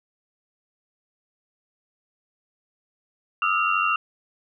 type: tone cluster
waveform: sine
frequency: 1206 / 1298 / 1393 / 2756 Hz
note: D6 / E6 / F6 / F7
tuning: +46 / -27 / -5 / -24 cents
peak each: -25 / -24 / -29 / -24 dBFS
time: 3.42-3.96 s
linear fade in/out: 2 ms
effects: none